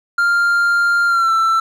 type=tone with pitch glide; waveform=triangle; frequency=1396.9 to 1334.6 Hz; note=F6 to E6; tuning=0 to +21 cents; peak=-10 dBFS; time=0.18-1.6 s; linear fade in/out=5 ms; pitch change=-79 cents; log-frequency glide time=1.07-1.32 s; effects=none